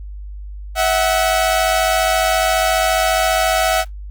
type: tone pair together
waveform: sawtooth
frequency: 650 / 744.6 Hz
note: E5 / F#5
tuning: -24 / +11 cents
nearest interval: major second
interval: 235 cents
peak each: -13 dBFS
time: 0.75-3.85 s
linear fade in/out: 50 ms
effects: added 50 Hz sine -28 dBFS peak until 4.1 s + Opus 48 kbps